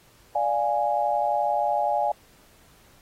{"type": "chord", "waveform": "sine", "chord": "D diminished", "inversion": "none", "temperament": "equal", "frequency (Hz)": [587.3, 698.5, 830.6], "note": ["D5", "F5", "Ab5"], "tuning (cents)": [0, 0, 0], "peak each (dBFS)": [-27, -26, -24], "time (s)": [0.35, 2.12], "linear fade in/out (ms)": 5, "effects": ["pink hiss -57 dBFS RMS until 3.01 s", "AAC 48 kbps"]}